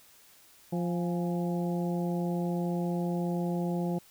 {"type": "harmonic tone with a mistuned harmonic", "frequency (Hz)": 174.61, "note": "F3", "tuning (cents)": 0, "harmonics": [1, 2, 3, 4, 5], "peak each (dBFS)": [-29, -35, -39, -41, -43], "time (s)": [0.72, 3.99], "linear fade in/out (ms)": 10, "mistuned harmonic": 5, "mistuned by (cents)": -71, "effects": ["white hiss -58 dBFS RMS until 4.1 s"]}